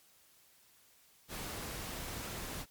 pink noise, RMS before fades -42 dBFS, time 1.28-2.66 s, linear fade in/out 50 ms, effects white hiss -65 dBFS RMS until 2.7 s + MP3 96 kbps

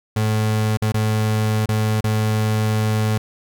35% pulse tone with dropouts, 108.3 Hz, A2, 27 cents flat, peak -15 dBFS, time 0.16-3.18 s, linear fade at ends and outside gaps 5 ms, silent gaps 0.772-0.819 / 0.921-0.942 / 1.659-1.688 / 2.008-2.041 s, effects none

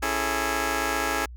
10% pulse chord, A major seventh, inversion first, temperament just, 275 / 330 / 412.5 / 440 Hz, C#4 / E4 / G#4 / A4, -14 / +2 / -12 / 0 cents, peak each -23 dBFS, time 0.02-1.26 s, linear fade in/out 10 ms, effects added 60 Hz sine -38 dBFS peak until 1.36 s

